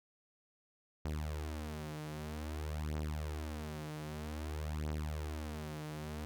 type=beating tone pair; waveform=sawtooth; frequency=75.9 / 76.42 Hz; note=D#2 / D#2; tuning=-42 / -31 cents; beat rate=0.52 Hz; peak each=-38 / -37 dBFS; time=1.05-6.25 s; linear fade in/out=0 ms; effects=none